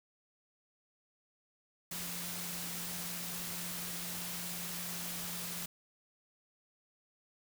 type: tone in noise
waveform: sine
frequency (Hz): 174.61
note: F3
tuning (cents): 0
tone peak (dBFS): -47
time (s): 1.91-5.66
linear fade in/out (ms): 5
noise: white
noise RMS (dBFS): -41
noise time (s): 1.91-5.66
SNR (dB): -9
effects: none